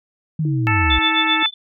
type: linear sweep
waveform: sine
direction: down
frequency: 161.9 to 59 Hz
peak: -17 dBFS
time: 0.39-0.99 s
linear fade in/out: 5 ms
type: tone with pitch glide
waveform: sine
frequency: 318.8 to 315.7 Hz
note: D#4 to D#4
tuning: +42 to +25 cents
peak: -24 dBFS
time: 0.45-1.43 s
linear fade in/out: 2 ms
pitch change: -17 cents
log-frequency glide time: 1.19-1.31 s
type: harmonic tone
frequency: 440 Hz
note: A4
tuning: in tune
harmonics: 2 / 3 / 4 / 5 / 6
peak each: -23 / -23 / -23 / -23 / -23 dBFS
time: 0.67-1.46 s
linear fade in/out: 0 ms
type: tone with tremolo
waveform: sine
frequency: 3506 Hz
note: A7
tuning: 7 cents flat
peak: -15 dBFS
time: 0.9-1.54 s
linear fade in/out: 5 ms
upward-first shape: sine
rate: 7.7 Hz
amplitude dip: 100%
effects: none